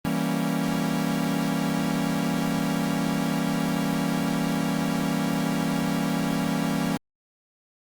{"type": "chord", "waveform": "45% pulse", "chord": "E diminished seventh", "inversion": "none", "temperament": "equal", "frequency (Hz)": [164.81, 196, 233.1, 277.2], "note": ["E3", "G3", "Bb3", "Db4"], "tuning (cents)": [0, 0, 0, 0], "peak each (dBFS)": -29, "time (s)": [0.05, 6.97], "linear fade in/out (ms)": 0, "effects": ["Opus 32 kbps"]}